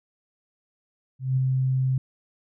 sine tone with ADSR envelope, 130.81 Hz, C3, in tune, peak -18 dBFS, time 1.19-1.98 s, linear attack 180 ms, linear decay 9 ms, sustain -2 dB, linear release 3 ms, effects none

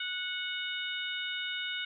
harmonic tone, 735 Hz, F#5, 12 cents flat, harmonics 2 / 3 / 4 / 5, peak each -38 / -40 / -38 / -39 dBFS, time 0-1.85 s, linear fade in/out 5 ms, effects none

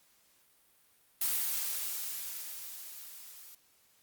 blue noise with level ramp, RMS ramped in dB -30 to -52 dBFS, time 1.21-3.55 s, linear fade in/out 5 ms, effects white hiss -67 dBFS RMS until 4.02 s + Opus 48 kbps

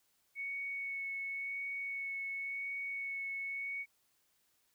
sine tone with vibrato, 2217 Hz, C#7, in tune, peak -37 dBFS, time 0.35-3.86 s, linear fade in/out 50 ms, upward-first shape sine, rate 0.93 Hz, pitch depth 11 cents each way, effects white hiss -75 dBFS RMS until 4.74 s

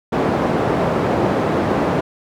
white band-pass noise, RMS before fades -18 dBFS, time 0.12-2.01 s, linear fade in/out 10 ms, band 110 to 620 Hz, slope 12 dB/octave, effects none

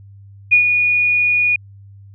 sine tone with ADSR envelope, 2452 Hz, D#7, 26 cents flat, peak -6 dBFS, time 0.51-1.56 s, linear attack 20 ms, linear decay 100 ms, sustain -6 dB, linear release 3 ms, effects added 99 Hz sine -38 dBFS peak until 2.14 s

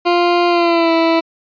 20% pulse tone with pitch glide, 349.1 to 329.5 Hz, F4 to E4, -1 to -1 cents, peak -6 dBFS, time 0.05-1.21 s, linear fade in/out 20 ms, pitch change -100 cents, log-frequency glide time 0.48-0.92 s, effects resampled to 11025 Hz

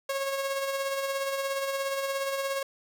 sawtooth tone with tremolo, 547 Hz, C#5, 23 cents flat, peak -23 dBFS, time 0.09-2.63 s, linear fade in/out 5 ms, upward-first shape sine, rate 17 Hz, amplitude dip 40%, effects none

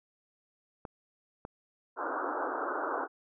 clicks, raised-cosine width 1 ms, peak -26 dBFS, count 2, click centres 0.852 / 1.451 s
white band-pass noise, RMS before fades -34 dBFS, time 1.96-3.08 s, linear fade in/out 50 ms, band 270 to 1500 Hz, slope 96 dB/octave
effects none

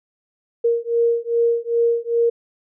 sine beating tone pair, 466.2 / 468.7 Hz, A#4 / A#4, 0 / +9 cents, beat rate 2.5 Hz, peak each -19 dBFS, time 0.64-2.3 s, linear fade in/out 10 ms, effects none

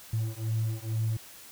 triangle beating tone pair, 110.1 / 112.3 Hz, A2 / A2, +2 / +36 cents, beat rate 2.2 Hz, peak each -28 / -28 dBFS, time 0.13-1.17 s, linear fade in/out 5 ms, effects tanh soft clip ceiling -21 dBFS + white hiss -49 dBFS RMS until 1.51 s

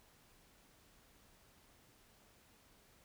silence, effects pink hiss -67 dBFS RMS until 3.04 s

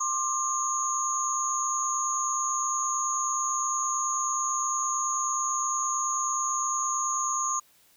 sine tone cluster, 1067 / 1196 / 6470 / 6760 Hz, C6 / D6 / G#8 / G#8, +34 / +31 / -46 / +30 cents, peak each -31 dBFS, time 0-7.6 s, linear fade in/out 10 ms, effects white hiss -61 dBFS RMS until 7.96 s

